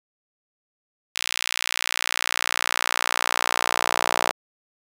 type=tone with high-pass filter sweep; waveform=sawtooth; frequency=60 Hz; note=B1; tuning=49 cents flat; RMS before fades=-26 dBFS; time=1.15-4.32 s; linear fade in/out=10 ms; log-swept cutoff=2600 to 790 Hz; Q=1.2; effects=low-pass 12000 Hz 12 dB/octave